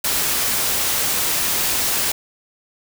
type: noise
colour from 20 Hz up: white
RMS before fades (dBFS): -20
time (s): 0.04-2.12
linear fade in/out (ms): 5
effects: none